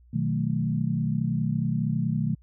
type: chord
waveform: sine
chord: B dominant seventh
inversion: none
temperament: equal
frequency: 123.47 / 155.56 / 185 / 220 Hz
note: B2 / D#3 / F#3 / A3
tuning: 0 / 0 / 0 / 0 cents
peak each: -29 / -27 / -31 / -29 dBFS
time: 0.13-2.35 s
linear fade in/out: 10 ms
effects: added 60 Hz sine -52 dBFS peak until 2.42 s